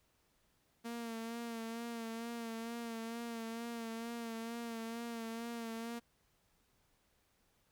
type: tone with vibrato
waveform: sawtooth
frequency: 230.5 Hz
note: A#3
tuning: 19 cents flat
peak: -37 dBFS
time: 0.84-6 s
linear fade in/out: 20 ms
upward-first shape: sine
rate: 2.2 Hz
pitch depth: 36 cents each way
effects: pink hiss -75 dBFS RMS until 7.71 s